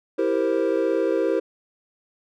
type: chord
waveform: triangle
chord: C dominant seventh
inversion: first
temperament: equal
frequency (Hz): 329.6 / 392 / 466.2 / 523.3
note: E4 / G4 / Bb4 / C5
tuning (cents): 0 / 0 / 0 / 0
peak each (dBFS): -23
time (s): 0.18-1.4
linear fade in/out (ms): 10
effects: none